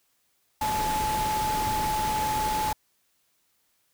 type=tone in noise; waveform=sine; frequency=860 Hz; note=A5; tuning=40 cents flat; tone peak=-25 dBFS; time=0.61-2.73 s; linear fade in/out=5 ms; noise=pink; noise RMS=-32 dBFS; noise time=0.61-2.73 s; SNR=+4 dB; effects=white hiss -70 dBFS RMS until 3.93 s